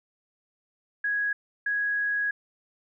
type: tone bursts at uneven times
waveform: sine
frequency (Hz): 1661.2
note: G#6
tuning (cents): 0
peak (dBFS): -24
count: 2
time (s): 1.04-1.33 / 1.66-2.31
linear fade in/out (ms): 5
effects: none